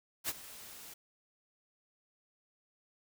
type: noise with ADSR envelope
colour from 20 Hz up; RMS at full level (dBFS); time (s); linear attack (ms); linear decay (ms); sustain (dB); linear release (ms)
white; -33; 0.24-0.94; 50; 32; -17; 7
effects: none